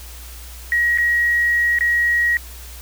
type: tone with dropouts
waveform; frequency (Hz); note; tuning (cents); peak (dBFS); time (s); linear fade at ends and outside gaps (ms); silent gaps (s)
sine; 1900; A#6; +33; -14; 0.72-2.37; 1; 0.976-0.984 / 1.787-1.808
effects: added 60 Hz sine -35 dBFS peak until 2.81 s + white hiss -40 dBFS RMS until 2.81 s